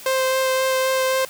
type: tone with vibrato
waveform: sawtooth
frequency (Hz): 523.3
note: C5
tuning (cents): 0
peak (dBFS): -14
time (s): 0.06-1.25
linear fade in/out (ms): 2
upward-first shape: sine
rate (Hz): 3.8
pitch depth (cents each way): 9
effects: white hiss -40 dBFS RMS until 1.29 s